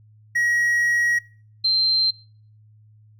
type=tone pair in turn; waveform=triangle / sine; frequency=1903 / 4134 Hz; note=A#6 / C8; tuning=+35 / -22 cents; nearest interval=octave + minor second; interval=1343 cents; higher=second; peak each=-16 dBFS; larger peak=neither; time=0.35-1.19 / 1.64-2.11 s; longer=first; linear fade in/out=10 ms; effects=noise-tail reverb RT60 0.5 s tail -25 dB re dry + added 107 Hz sine -49 dBFS peak until 3.19 s